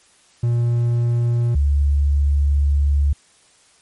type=tone pair in turn; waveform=triangle / sine; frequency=118.9 / 71.4 Hz; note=A#2 / D2; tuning=+35 / -48 cents; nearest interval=major sixth; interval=883 cents; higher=first; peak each=-13 dBFS; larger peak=neither; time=0.43-1.55 / 1.55-3.13 s; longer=second; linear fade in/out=5 ms; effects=white hiss -54 dBFS RMS until 3.81 s + MP3 48 kbps